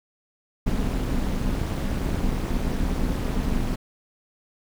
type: noise with amplitude modulation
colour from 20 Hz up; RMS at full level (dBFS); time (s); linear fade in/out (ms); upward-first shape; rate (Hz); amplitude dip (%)
brown; -21; 0.66-3.76; 10; sine; 219; 80
effects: none